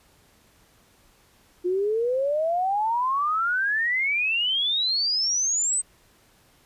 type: exponential sweep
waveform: sine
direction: up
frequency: 350.2 to 8310 Hz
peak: -21 dBFS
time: 1.64-5.82 s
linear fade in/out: 20 ms
effects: pink hiss -59 dBFS RMS until 6.65 s + resampled to 32000 Hz